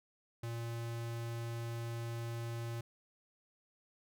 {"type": "tone", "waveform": "square", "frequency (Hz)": 116.54, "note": "A#2", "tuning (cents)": 0, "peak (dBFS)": -39, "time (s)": [0.43, 2.81], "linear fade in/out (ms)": 5, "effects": []}